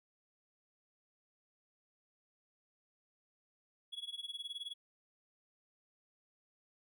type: tone with tremolo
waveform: triangle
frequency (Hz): 3361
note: G#7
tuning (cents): +20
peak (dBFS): -37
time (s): 3.92-4.74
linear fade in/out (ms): 20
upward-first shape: sine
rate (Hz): 19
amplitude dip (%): 90
effects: none